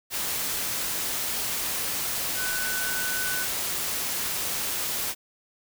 sine tone in noise, 1500 Hz, F#6, 23 cents sharp, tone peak -30 dBFS, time 2.35-3.47 s, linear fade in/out 50 ms, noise white, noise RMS -29 dBFS, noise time 0.1-5.15 s, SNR -4 dB, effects none

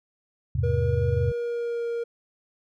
sine chord, E augmented, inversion none, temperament just, 82.41 / 103.01 / 128.76 Hz, E2 / G#2 / B#2, 0 / -14 / -27 cents, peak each -26 dBFS, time 0.55-1.32 s, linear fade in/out 5 ms
triangle tone with pitch glide, 478.4 to 468.6 Hz, A#4 to A#4, +45 to +9 cents, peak -24 dBFS, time 0.63-2.04 s, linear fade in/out 10 ms, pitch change -36 cents, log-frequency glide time 1.18-1.88 s
effects none

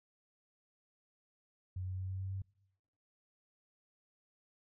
sine tone with pitch steps, 92.2 / 93 / 93.81 / 94.63 / 95.45 / 96.28 Hz, F#2 / F#2 / F#2 / F#2 / G2 / G2, -6 / +9 / +24 / +39 / -46 / -31 cents, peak -37 dBFS, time 1.76-2.42 s, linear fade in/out 5 ms, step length 110 ms, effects noise-tail reverb RT60 0.9 s tail -26 dB re dry

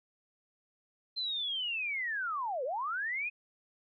sine linear two-way sweep, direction down then up, 4140 to 478.4 to 2537 Hz, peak -32 dBFS, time 1.16-3.3 s, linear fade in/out 20 ms, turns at 2.64 s, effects none

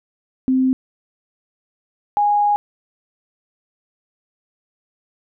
sine tone pair in turn, 260 / 825.4 Hz, C4 / G#5, -11 / -11 cents, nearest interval octave + minor sixth, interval 2000 cents, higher second, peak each -13 dBFS, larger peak neither, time 0.48-0.73 / 2.17-2.56 s, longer second, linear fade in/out 0 ms, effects none

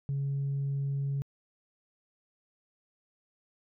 sine tone, 139 Hz, C#3, 5 cents sharp, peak -27 dBFS, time 0.09-1.22 s, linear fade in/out 0 ms, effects tanh soft clip ceiling -26 dBFS

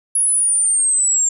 sine exponential sweep, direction down, 10548 to 7330 Hz, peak -13 dBFS, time 0.15-1.29 s, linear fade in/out 5 ms, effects none

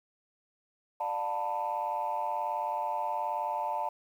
sine chord, B half-diminished seventh, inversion first, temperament just, 592.7 / 711.2 / 889 / 987.8 Hz, D5 / F5 / A5 / B5, +16 / +31 / +18 / 0 cents, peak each -37 / -36 / -31 / -37 dBFS, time 1-3.89 s, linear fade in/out 5 ms, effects tanh soft clip ceiling -23 dBFS + 10-bit

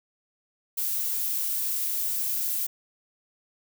violet noise, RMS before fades -28 dBFS, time 0.77-2.67 s, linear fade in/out 10 ms, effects none

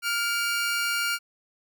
sawtooth tone pair together, 1404 / 2303 Hz, F6 / D7, +9 / -34 cents, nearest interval major sixth, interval 857 cents, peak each -22 / -27 dBFS, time 0.02-1.19 s, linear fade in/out 50 ms, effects none

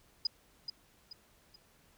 sine tone with echo, 4978 Hz, D#8, in tune, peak -27 dBFS, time 0.25-0.27 s, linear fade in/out 5 ms, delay 430 ms, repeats 3, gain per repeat -8 dB, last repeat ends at 1.56 s, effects pink hiss -66 dBFS RMS until 1.97 s

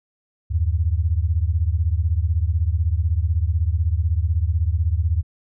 sine beating tone pair, 76.9 / 92.9 Hz, D#2 / F#2, -20 / +7 cents, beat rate 16 Hz, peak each -19 / -21 dBFS, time 0.5-5.23 s, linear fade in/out 20 ms, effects none

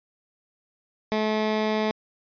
15% pulse tone, 215.7 Hz, A3, 34 cents flat, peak -16 dBFS, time 1.12-1.91 s, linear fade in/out 0 ms, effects resampled to 11025 Hz

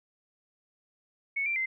sine tone with pitch steps, 2211 / 2356 / 2074 Hz, C#7 / D7 / C7, -5 / +5 / -16 cents, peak -27 dBFS, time 1.36-1.66 s, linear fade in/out 10 ms, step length 100 ms, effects none

